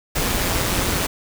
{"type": "noise with amplitude modulation", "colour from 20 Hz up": "pink", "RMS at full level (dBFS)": -19, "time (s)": [0.15, 1.07], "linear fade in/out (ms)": 10, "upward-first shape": "sine", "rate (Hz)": 182, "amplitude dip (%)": 50, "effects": []}